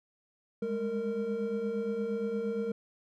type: tone cluster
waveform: triangle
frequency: 203.1 / 211.7 / 461.2 Hz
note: G#3 / G#3 / A#4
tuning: -38 / +33 / -19 cents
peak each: -36 / -35 / -30 dBFS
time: 0.62-2.72 s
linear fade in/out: 5 ms
effects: none